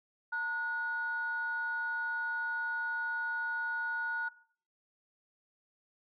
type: tone pair together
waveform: sine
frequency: 907 / 1454 Hz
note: A#5 / F#6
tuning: -48 / -31 cents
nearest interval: minor sixth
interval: 817 cents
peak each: -39 / -32 dBFS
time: 0.32-4.29 s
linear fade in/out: 10 ms
effects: noise-tail reverb RT60 0.5 s tail -19 dB re dry + tanh soft clip ceiling -25 dBFS